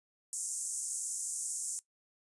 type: band-pass noise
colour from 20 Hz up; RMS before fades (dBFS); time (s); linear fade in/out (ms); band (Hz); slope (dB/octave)
white; -38; 0.33-1.79; 0; 6500 to 9600; 48
effects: noise-tail reverb RT60 0.1 s tail -17 dB re dry + resampled to 24000 Hz